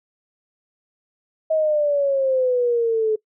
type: exponential sweep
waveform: sine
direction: down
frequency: 639 to 428.8 Hz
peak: -16 dBFS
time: 1.5-3.16 s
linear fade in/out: 10 ms
effects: noise-tail reverb RT60 0.1 s tail -22 dB re dry

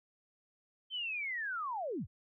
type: linear sweep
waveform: sine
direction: down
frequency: 3136 to 48.11 Hz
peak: -35 dBFS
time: 0.9-2.07 s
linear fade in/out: 50 ms
effects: none

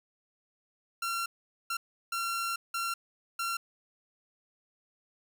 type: tone bursts at uneven times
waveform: sawtooth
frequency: 1367 Hz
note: F6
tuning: 37 cents flat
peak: -27 dBFS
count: 5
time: 1.02-1.26 / 1.7-1.77 / 2.12-2.56 / 2.74-2.94 / 3.39-3.57 s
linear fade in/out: 5 ms
effects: none

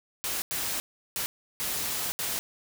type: noise bursts at uneven times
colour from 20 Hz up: white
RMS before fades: -31 dBFS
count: 5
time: 0.24-0.42 / 0.51-0.8 / 1.16-1.26 / 1.6-2.12 / 2.19-2.39 s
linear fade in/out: 0 ms
effects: none

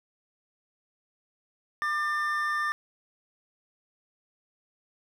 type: tone pair together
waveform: triangle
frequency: 1196.7 / 1793 Hz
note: D6 / A6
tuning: +32 / +32 cents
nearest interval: perfect fifth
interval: 700 cents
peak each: -27 dBFS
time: 1.82-2.72 s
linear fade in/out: 0 ms
effects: none

